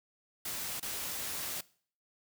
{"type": "noise with dropouts", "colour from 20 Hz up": "white", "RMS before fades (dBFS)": -38, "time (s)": [0.45, 1.61], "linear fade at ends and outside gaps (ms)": 5, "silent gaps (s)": [0.799, 0.826], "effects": ["noise-tail reverb RT60 0.5 s tail -21 dB re dry"]}